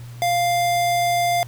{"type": "tone", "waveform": "square", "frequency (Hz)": 698.5, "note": "F5", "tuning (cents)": 0, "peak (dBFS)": -18, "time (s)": [0.22, 1.43], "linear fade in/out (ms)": 0, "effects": ["added 120 Hz sine -34 dBFS peak until 1.47 s", "pink hiss -48 dBFS RMS until 1.47 s"]}